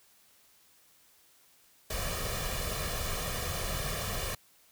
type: noise with comb filter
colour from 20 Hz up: pink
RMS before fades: -34 dBFS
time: 1.9-4.35 s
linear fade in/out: 5 ms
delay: 1.7 ms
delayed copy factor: +0.7
effects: white hiss -63 dBFS RMS until 4.71 s